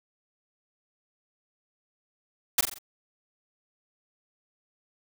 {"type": "noise with echo", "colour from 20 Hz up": "white", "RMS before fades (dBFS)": -21, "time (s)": [2.58, 2.61], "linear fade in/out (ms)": 5, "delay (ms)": 44, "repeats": 4, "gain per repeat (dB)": -6, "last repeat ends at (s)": 2.786, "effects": []}